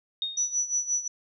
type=tone with exponential decay; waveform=sine; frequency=3703 Hz; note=A#7; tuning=12 cents flat; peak=-24 dBFS; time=0.22-0.57 s; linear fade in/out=1 ms; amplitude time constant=75 ms
type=tone with tremolo; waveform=sine; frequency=5920 Hz; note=F#8; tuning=in tune; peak=-22 dBFS; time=0.37-1.08 s; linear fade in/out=5 ms; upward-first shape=sine; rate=5.7 Hz; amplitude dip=80%
effects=none